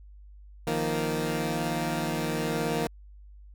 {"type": "chord", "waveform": "15% pulse", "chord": "Eb suspended second", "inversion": "none", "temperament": "equal", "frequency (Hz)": [155.56, 174.61, 233.1], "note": ["Eb3", "F3", "Bb3"], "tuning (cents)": [0, 0, 0], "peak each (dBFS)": [-24, -27, -25], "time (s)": [0.67, 2.87], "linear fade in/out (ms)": 2, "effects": ["added 50 Hz sine -46 dBFS peak until 3.54 s"]}